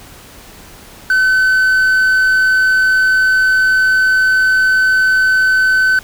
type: tone with quantisation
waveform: triangle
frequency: 1520 Hz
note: F#6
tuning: 46 cents sharp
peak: -7 dBFS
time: 1.1-5.99 s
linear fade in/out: 2 ms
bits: 5
effects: pink hiss -38 dBFS RMS until 6.03 s